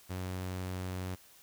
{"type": "tone", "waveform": "sawtooth", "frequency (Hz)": 92.2, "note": "F#2", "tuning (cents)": -6, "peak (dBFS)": -32, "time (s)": [0.09, 1.16], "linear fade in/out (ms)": 20, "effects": ["white hiss -59 dBFS RMS until 1.42 s"]}